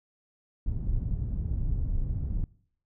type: low-pass noise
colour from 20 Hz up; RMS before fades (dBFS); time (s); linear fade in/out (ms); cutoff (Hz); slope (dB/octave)
pink; -29; 0.66-2.44; 2; 110; 12
effects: noise-tail reverb RT60 0.6 s tail -22 dB re dry